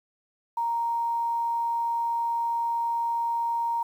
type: tone with quantisation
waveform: sine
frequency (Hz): 932.3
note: A#5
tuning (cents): 0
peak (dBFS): -24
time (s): 0.57-3.83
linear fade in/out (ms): 5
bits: 9
effects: none